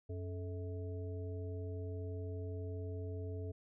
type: harmonic tone with a mistuned harmonic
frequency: 92.5 Hz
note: F#2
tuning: in tune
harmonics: 1 / 3 / 5 / 7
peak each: -40 / -51 / -47 / -55 dBFS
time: 0.09-3.52 s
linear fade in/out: 10 ms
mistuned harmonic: 5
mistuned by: -110 cents
effects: none